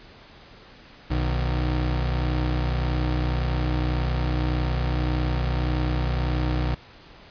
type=tone pair together; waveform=30% pulse; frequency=61.74 / 153.61 Hz; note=B1 / D#3; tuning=0 / -22 cents; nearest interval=octave + major third; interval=1578 cents; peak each=-20 / -27 dBFS; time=1.1-6.75 s; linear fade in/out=10 ms; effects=pink hiss -48 dBFS RMS until 7.3 s + resampled to 11025 Hz